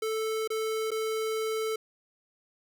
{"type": "tone with dropouts", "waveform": "square", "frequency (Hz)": 440, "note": "A4", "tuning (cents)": 0, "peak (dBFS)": -29, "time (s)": [0.02, 1.76], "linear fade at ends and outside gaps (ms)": 5, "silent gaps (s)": [[0.476, 0.502], [0.907, 0.915]], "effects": []}